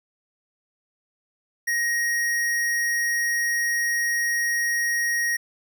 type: tone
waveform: square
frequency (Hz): 1880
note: A#6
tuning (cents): +14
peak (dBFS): -22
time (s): 1.67-5.37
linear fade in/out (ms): 10
effects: 10-bit